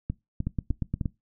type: two click trains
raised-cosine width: 5 ms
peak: -15 / -16 dBFS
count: 6 / 4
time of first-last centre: 0.47-1.058 / 0.1-1.012 s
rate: 8.51 / 3.29 Hz
effects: noise-tail reverb RT60 0.2 s tail -21 dB re dry